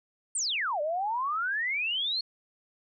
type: exponential two-way sweep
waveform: sine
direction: down then up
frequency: 9170 to 577 to 4385 Hz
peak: -27 dBFS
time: 0.35-2.21 s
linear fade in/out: 5 ms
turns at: 0.81 s
effects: none